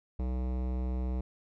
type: tone with hard clipping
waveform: sine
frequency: 63 Hz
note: B1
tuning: 35 cents sharp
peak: -32 dBFS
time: 0.19-1.21 s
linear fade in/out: 5 ms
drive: 18 dB
effects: none